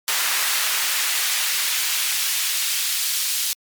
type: noise with high-pass filter sweep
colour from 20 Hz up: pink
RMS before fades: -22 dBFS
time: 0.08-3.53 s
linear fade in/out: 0 ms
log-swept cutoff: 1400 to 3700 Hz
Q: 0.77
effects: MP3 96 kbps